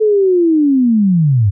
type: linear sweep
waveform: sine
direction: down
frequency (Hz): 440 to 92.4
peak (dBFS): -8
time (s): 0-1.51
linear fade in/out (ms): 20
effects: none